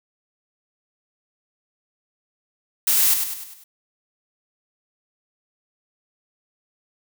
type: noise with echo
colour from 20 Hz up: blue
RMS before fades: -18 dBFS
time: 2.87-3.14 s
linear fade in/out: 5 ms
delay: 100 ms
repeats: 5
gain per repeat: -6 dB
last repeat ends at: 3.64 s
effects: none